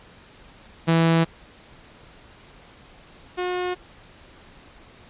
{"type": "tone pair in turn", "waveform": "sawtooth", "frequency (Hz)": [164.81, 360.9], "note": ["E3", "F#4"], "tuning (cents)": [0, -43], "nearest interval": "octave + major second", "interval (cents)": 1357, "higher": "second", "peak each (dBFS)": [-12, -20], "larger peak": "first", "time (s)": [[0.87, 1.25], [3.37, 3.75]], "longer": "neither", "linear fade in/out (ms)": 20, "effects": ["pink hiss -49 dBFS RMS until 5.09 s", "resampled to 8000 Hz"]}